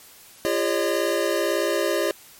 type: tone cluster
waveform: square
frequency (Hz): 342.7 / 404.3 / 552 / 610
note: F4 / G#4 / C#5 / D#5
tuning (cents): -33 / -46 / -7 / -34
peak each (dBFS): -27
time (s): 0.45-2.11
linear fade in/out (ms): 0
effects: white hiss -48 dBFS RMS until 2.39 s + MP3 64 kbps